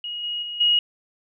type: tone with level steps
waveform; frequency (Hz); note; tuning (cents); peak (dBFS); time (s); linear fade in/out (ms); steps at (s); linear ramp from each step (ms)
sine; 2888; F#7; -43; -28 / -25 / -29 / -15; 0.04-0.79; 2; 0.23 / 0.42 / 0.6; 10
effects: none